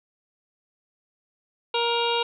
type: harmonic tone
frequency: 470 Hz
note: A#4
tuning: 14 cents sharp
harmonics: 1 / 2 / 3 / 5 / 6 / 7 / 8 / 9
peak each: -26 / -26 / -34 / -34 / -29 / -35 / -32 / -42 dBFS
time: 1.74-2.23 s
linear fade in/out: 5 ms
effects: none